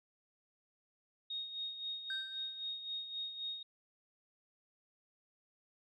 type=tone with tremolo; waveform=sine; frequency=3729 Hz; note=A#7; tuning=in tune; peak=-37 dBFS; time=1.3-3.63 s; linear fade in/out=5 ms; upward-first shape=sine; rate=3.8 Hz; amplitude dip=60%
type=tone with exponential decay; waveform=triangle; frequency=1558 Hz; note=G6; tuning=11 cents flat; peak=-37 dBFS; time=2.1-2.7 s; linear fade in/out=2 ms; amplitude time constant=130 ms
effects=none